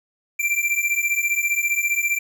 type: beating tone pair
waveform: square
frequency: 2349 / 2364 Hz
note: D7 / D7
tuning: 0 / +11 cents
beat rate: 15 Hz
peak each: -23 dBFS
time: 0.39-2.19 s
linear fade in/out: 10 ms
effects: 9-bit